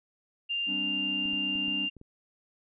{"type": "tone", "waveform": "sine", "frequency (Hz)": 2794, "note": "F7", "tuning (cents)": 0, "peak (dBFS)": -28, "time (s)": [0.49, 1.9], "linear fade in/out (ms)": 20}
{"type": "chord", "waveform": "triangle", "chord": "G suspended fourth", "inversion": "none", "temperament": "equal", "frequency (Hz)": [196, 261.6, 293.7], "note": ["G3", "C4", "D4"], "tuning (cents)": [0, 0, 0], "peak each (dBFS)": [-37, -39, -35], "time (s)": [0.66, 1.89], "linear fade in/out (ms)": 50}
{"type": "clicks", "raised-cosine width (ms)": 3, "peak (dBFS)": -36, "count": 6, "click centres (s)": [1.257, 1.333, 1.556, 1.682, 1.967, 2.014]}
{"effects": []}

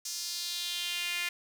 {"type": "tone with high-pass filter sweep", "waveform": "sawtooth", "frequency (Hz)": 350, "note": "F4", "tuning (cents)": 4, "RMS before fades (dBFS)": -35, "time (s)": [0.05, 1.29], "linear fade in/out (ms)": 5, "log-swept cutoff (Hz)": [5800, 2200], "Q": 2.8, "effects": ["10-bit"]}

